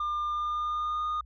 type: tone with pitch glide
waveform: sine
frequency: 1200 to 1226.6 Hz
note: D6 to D#6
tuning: +37 to -25 cents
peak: -25 dBFS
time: 0-1.21 s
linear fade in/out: 5 ms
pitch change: +38 cents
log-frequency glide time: 0.28-1.06 s
effects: tanh soft clip ceiling -27 dBFS + added 60 Hz sine -48 dBFS peak until 1.25 s